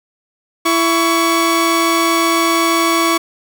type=tone pair together; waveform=sawtooth; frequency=333.1 / 1123 Hz; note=E4 / C#6; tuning=+18 / +22 cents; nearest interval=octave + major sixth; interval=2104 cents; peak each=-11 dBFS; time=0.65-3.18 s; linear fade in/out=10 ms; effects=none